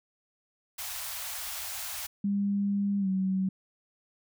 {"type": "band-stop noise", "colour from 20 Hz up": "white", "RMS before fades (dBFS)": -37, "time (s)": [0.78, 2.07], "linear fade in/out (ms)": 10, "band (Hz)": [100, 610], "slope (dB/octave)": 48}
{"type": "tone with pitch glide", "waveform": "sine", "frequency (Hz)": [200.8, 189.53], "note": ["G3", "F#3"], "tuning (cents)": [42, 42], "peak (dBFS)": -25, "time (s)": [2.24, 3.49], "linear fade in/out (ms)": 5, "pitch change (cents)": -100, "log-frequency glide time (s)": [2.99, 3.08]}
{"effects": []}